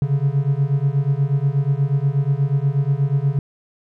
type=beating tone pair; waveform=triangle; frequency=135.8 / 144.1 Hz; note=C#3 / D3; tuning=-35 / -33 cents; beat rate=8.3 Hz; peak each=-17 dBFS; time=0.02-3.39 s; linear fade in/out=2 ms; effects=none